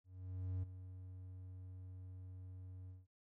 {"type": "tone with ADSR envelope", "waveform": "triangle", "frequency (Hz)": 92.5, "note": "F#2", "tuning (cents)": 0, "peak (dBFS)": -35, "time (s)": [0.04, 3.07], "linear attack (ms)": 590, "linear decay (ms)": 12, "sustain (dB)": -12, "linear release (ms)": 180, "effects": []}